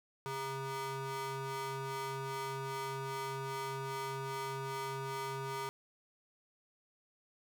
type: ring-modulated tone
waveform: 25% pulse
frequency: 269.5 Hz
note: C#4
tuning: 49 cents flat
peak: -31 dBFS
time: 0.26-5.69 s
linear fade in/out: 0 ms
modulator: 675 Hz
effects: none